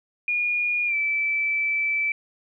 sine tone with pitch glide, 2435 to 2318 Hz, D#7 to D7, -38 to -23 cents, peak -21 dBFS, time 0.28-2.12 s, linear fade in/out 2 ms, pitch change -85 cents, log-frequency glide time 0.86-0.95 s, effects none

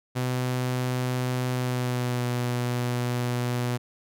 sawtooth tone with pitch glide, 126.2 to 122.61 Hz, B2 to B2, +38 to -12 cents, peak -21 dBFS, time 0.15-3.78 s, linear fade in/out 20 ms, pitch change -50 cents, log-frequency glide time 1.54-2.28 s, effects none

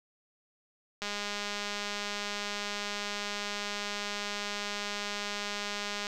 click train, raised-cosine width 0.2 ms, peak -18 dBFS, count 1036, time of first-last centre 1.02-6.069 s, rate 205 Hz, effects none

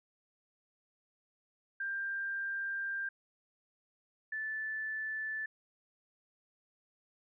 sine tone pair in turn, 1589 / 1750.6 Hz, G6 / A6, +23 / -9 cents, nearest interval major second, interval 168 cents, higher second, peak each -34 / -35 dBFS, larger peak first, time 1.8-3.09 / 4.32-5.46 s, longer first, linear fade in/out 5 ms, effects none

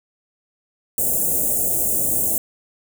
white band-stop noise, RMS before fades -20 dBFS, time 0.98-2.38 s, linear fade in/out 2 ms, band 690 to 7300 Hz, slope 48 dB/octave, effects none

